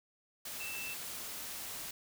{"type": "tone in noise", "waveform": "sine", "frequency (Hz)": 2663, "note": "E7", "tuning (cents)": 17, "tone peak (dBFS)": -41, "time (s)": [0.6, 0.94], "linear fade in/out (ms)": 5, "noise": "white", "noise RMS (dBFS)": -43, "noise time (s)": [0.45, 1.91], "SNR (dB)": -1, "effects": []}